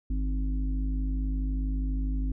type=harmonic tone with a mistuned harmonic; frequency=52.3 Hz; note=G#1; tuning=13 cents sharp; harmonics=1 / 3 / 5 / 6; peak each=-26 / -41 / -36 / -48 dBFS; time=0.1-2.32 s; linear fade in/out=5 ms; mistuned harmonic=1; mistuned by=-84 cents; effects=none